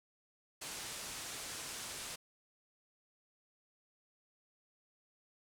white low-pass noise, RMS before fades -45 dBFS, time 0.61-2.16 s, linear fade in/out 10 ms, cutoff 9800 Hz, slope 24 dB/octave, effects none

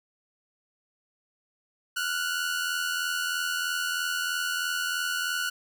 sawtooth tone pair together, 1396.9 / 1480 Hz, F6 / F#6, 0 / 0 cents, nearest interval minor second, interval 100 cents, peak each -29 / -25 dBFS, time 1.96-5.5 s, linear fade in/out 10 ms, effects none

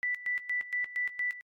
sine tone with tremolo, 1975.5 Hz, B6, in tune, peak -28 dBFS, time 0.03-1.41 s, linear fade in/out 0 ms, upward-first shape square, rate 4.3 Hz, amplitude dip 80%, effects AAC 64 kbps

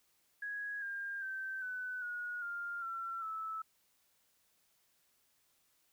sine tone with pitch steps, 1661.2 / 1605.5 / 1551.7 / 1499.8 / 1449.5 / 1400.9 / 1354 / 1308.6 Hz, G#6 / G6 / G6 / F#6 / F#6 / F6 / E6 / E6, 0 / +41 / -18 / +23 / -36 / +5 / +46 / -13 cents, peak -38 dBFS, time 0.42-3.62 s, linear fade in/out 5 ms, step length 400 ms, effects white hiss -74 dBFS RMS until 5.92 s

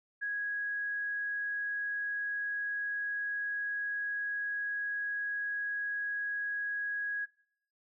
sine tone, 1658 Hz, G#6, 3 cents flat, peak -32 dBFS, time 0.21-7.26 s, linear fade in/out 20 ms, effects noise-tail reverb RT60 0.6 s tail -19 dB re dry

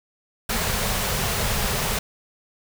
pink band-stop noise, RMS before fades -24 dBFS, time 0.49-1.99 s, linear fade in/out 5 ms, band 240 to 370 Hz, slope 96 dB/octave, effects none

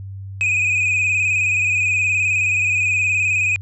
triangle tone with vibrato, 2494 Hz, D#7, 3 cents sharp, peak -14 dBFS, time 0.41-3.56 s, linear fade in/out 0 ms, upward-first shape square, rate 19 Hz, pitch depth 34 cents each way, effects added 97 Hz sine -29 dBFS peak until 3.61 s + resampled to 22050 Hz

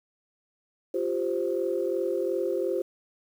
sine chord, F suspended second, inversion none, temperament equal, 349.2 / 392 / 523.3 Hz, F4 / G4 / C5, 0 / 0 / 0 cents, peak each -29 dBFS, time 0.94-2.82 s, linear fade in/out 5 ms, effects tanh soft clip ceiling -15 dBFS + 9-bit

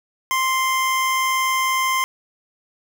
25% pulse tone, 1046.5 Hz, C6, in tune, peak -14 dBFS, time 0.31-2.04 s, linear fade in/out 0 ms, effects none

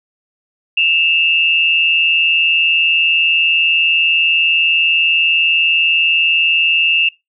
sine tone pair together, 2640 / 2800 Hz, E7 / F7, +2 / +4 cents, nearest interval minor second, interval 102 cents, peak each -13 dBFS, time 0.77-7.09 s, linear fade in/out 5 ms, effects noise-tail reverb RT60 0.2 s tail -23 dB re dry

